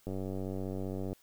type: click train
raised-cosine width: 2 ms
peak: -25 dBFS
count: 102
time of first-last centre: 0.07-1.13 s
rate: 95.3 Hz
effects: white hiss -65 dBFS RMS until 1.22 s